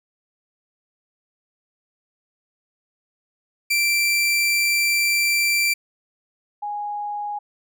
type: tone pair in turn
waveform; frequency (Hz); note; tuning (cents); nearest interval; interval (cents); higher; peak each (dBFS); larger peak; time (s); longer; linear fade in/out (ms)
sawtooth / sine; 2349 / 827.4; D7 / G#5; 0 / -7; octave + tritone; 1807; first; -14 / -25; first; 3.7-5.74 / 6.62-7.39; first; 10
effects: none